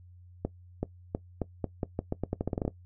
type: accelerating click train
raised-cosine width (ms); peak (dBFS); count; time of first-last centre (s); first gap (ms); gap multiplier
2; -16; 17; 0.45-2.679; 380; 0.84
effects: noise-tail reverb RT60 0.1 s tail -18 dB re dry + added 89 Hz sine -50 dBFS peak until 2.85 s